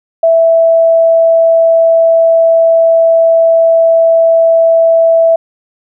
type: tone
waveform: sine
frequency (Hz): 659.3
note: E5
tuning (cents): 0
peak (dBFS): -4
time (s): 0.23-5.36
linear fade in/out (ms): 5
effects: none